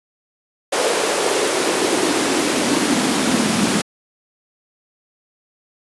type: noise with high-pass filter sweep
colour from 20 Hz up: pink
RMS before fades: -18 dBFS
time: 0.72-3.82 s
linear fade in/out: 10 ms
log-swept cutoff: 490 to 200 Hz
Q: 3.3
effects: resampled to 24000 Hz